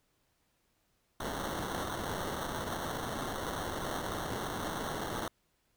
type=noise with sample-and-hold; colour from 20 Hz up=white; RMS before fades=-37 dBFS; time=1.2-5.28 s; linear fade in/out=2 ms; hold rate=2450 Hz; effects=pink hiss -75 dBFS RMS until 5.76 s